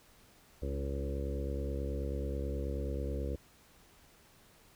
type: harmonic tone with a mistuned harmonic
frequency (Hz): 69.3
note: C#2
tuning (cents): 0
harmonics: 1 / 2 / 3 / 4 / 5 / 6 / 7 / 8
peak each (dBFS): -35 / -44 / -46 / -45 / -46 / -46 / -43 / -47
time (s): 0.62-3.36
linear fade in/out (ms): 5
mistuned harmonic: 5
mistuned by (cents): -17
effects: pink hiss -62 dBFS RMS until 4.75 s